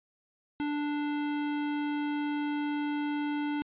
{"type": "tone", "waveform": "square", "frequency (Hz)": 293.7, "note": "D4", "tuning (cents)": 0, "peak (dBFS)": -30, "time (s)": [0.6, 3.62], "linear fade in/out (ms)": 0, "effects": ["resampled to 8000 Hz"]}